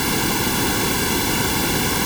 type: noise with comb filter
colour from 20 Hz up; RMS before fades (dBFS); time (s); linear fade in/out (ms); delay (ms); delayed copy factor
pink; -20; 0-2.05; 0; 1.6; -0.9
effects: none